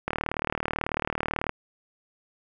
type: click train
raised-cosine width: 0.5 ms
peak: -11 dBFS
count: 55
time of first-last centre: 0.08-1.494 s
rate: 38.2 Hz
effects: none